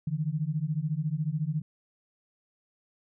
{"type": "beating tone pair", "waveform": "sine", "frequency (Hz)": [146.83, 160.83], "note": ["D3", "E3"], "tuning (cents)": [0, -42], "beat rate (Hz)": 14, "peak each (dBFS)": -30, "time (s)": [0.07, 1.62], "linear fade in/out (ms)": 5, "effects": []}